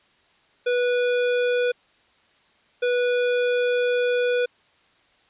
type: tone bursts at uneven times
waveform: square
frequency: 490.4 Hz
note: B4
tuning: 12 cents flat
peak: -20 dBFS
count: 2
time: 0.66-1.72 / 2.82-4.46 s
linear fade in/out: 10 ms
effects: white hiss -60 dBFS RMS until 5.29 s + resampled to 8000 Hz